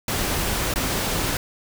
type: noise with dropouts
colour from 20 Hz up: pink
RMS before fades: -24 dBFS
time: 0.08-1.37 s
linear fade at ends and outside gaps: 2 ms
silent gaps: 0.739-0.758 s
effects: none